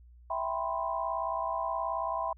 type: chord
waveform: sine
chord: C major seventh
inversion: first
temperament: equal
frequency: 659.3 / 784 / 987.8 / 1046.5 Hz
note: E5 / G5 / B5 / C6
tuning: 0 / 0 / 0 / 0 cents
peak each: -35 / -37 / -34 / -36 dBFS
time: 0.3-2.33 s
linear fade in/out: 5 ms
effects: added 60 Hz sine -52 dBFS peak until 2.37 s